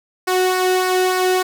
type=tone with flanger; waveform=sawtooth; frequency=369.1 Hz; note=F#4; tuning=4 cents flat; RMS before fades=-17 dBFS; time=0.27-1.43 s; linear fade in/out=10 ms; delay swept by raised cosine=0.29 to 0.95 ms; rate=3.4 Hz; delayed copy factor=-0.5; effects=none